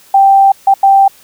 sine tone bursts at uneven times, 784 Hz, G5, in tune, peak -3 dBFS, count 3, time 0.14-0.52 / 0.67-0.74 / 0.83-1.08 s, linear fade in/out 5 ms, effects white hiss -43 dBFS RMS until 1.23 s

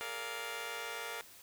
10% pulse chord, Bb dominant seventh, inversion third, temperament just, 419.5 / 466.2 / 582.7 / 699.2 Hz, Ab4 / Bb4 / D5 / F5, +17 / 0 / -14 / +2 cents, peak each -40 / -35 / -40 / -38 dBFS, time 0.01-1.21 s, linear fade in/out 0 ms, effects white hiss -56 dBFS RMS until 1.42 s

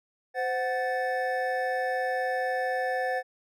triangle tone cluster, 516 / 740 / 1753 Hz, C5 / F#5 / A6, -24 / 0 / -7 cents, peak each -28 / -28 / -31 dBFS, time 0.34-3.23 s, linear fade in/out 50 ms, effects none

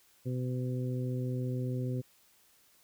harmonic tone, 126.5 Hz, B2, 42 cents sharp, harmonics 1 / 2 / 3 / 4, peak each -32 / -38 / -42 / -44 dBFS, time 0.25-2.02 s, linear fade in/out 20 ms, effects white hiss -65 dBFS RMS until 2.83 s

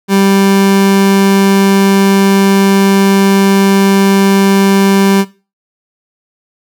30% pulse tone, 196 Hz, G3, in tune, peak -4 dBFS, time 0.08-5.25 s, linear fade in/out 50 ms, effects noise-tail reverb RT60 0.3 s tail -17 dB re dry

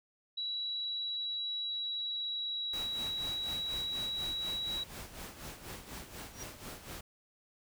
sine tone with pitch glide, 3912 to 3885 Hz, B7 to B7, -17 to -29 cents, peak -34 dBFS, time 0.37-4.84 s, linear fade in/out 10 ms, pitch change -12 cents, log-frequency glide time 0.53-2.81 s
pink noise with tremolo, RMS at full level -44 dBFS, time 2.73-7.01 s, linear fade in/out 5 ms, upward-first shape sine, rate 4.1 Hz, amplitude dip 65%
sine tone with exponential growth, 5750 Hz, F8, 50 cents sharp, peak -40 dBFS, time 6.27-6.43 s, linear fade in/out 2 ms, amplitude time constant 33 ms
effects none

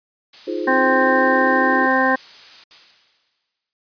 blue noise, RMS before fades -35 dBFS, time 0.33-2.64 s, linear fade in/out 5 ms
sine chord, F minor seventh, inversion third, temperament just, 314.3 / 349.2 / 419.1 / 523.8 Hz, Eb4 / F4 / Ab4 / C5, +18 / 0 / +16 / +2 cents, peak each -27 / -25 / -28 / -29 dBFS, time 0.47-1.87 s, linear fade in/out 10 ms
harmonic tone, 261.6 Hz, C4, in tune, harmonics 1 / 2 / 3 / 4 / 6 / 7, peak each -21 / -21 / -21 / -21 / -21 / -21 dBFS, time 0.67-2.16 s, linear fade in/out 10 ms
blue noise with exponential decay, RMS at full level -35 dBFS, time 2.71-3.73 s, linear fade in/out 0 ms, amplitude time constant 220 ms
effects resampled to 11025 Hz

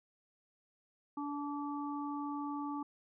harmonic tone, 289 Hz, D4, 28 cents flat, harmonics 1 / 3 / 4, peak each -38 / -43 / -44 dBFS, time 1.17-2.83 s, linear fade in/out 5 ms, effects none

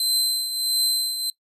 sawtooth tone with tremolo, 4085 Hz, C8, 42 cents flat, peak -15 dBFS, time 0-1.3 s, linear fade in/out 2 ms, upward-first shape triangle, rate 1.5 Hz, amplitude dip 65%, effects noise-tail reverb RT60 0.1 s tail -20 dB re dry + resampled to 32000 Hz

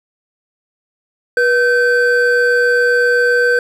triangle tone pair together, 485.5 / 1544 Hz, B4 / G6, -30 / -27 cents, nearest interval octave + minor sixth, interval 2003 cents, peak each -11 dBFS, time 1.37-3.59 s, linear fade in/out 2 ms, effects none

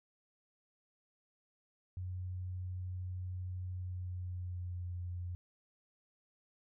sine tone with pitch glide, 91.3 to 88.8 Hz, F#2 to F2, -23 to +29 cents, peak -38 dBFS, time 1.97-5.35 s, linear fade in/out 0 ms, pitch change -48 cents, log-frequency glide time 3.72-4.93 s, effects none

